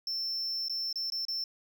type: tone with dropouts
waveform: triangle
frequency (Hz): 5360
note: E8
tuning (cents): +28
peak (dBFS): -30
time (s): 0.07-1.44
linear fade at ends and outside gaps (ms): 2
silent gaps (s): 0.684-0.696 / 0.928-0.957 / 1.101-1.121 / 1.252-1.283
effects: none